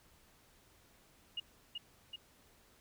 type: tone with echo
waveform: sine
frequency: 2859 Hz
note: F7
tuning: 40 cents sharp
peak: -36 dBFS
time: 1.37-1.4 s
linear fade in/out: 5 ms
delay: 380 ms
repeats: 2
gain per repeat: -3 dB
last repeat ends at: 2.16 s
effects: pink hiss -66 dBFS RMS until 2.8 s

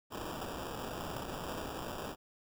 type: noise with sample-and-hold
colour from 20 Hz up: white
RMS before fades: -41 dBFS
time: 0.1-2.16 s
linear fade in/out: 50 ms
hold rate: 2100 Hz
effects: none

